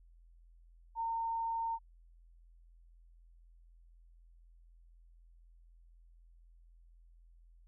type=tone; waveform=sine; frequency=913 Hz; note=A#5; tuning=36 cents flat; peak=-33 dBFS; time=0.95-1.79 s; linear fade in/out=50 ms; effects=added 42 Hz sine -58 dBFS peak until 7.67 s